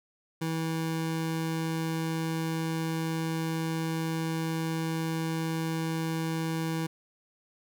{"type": "tone", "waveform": "25% pulse", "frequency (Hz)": 162.1, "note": "E3", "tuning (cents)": -29, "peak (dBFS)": -25, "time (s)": [0.41, 6.87], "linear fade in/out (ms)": 10, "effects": []}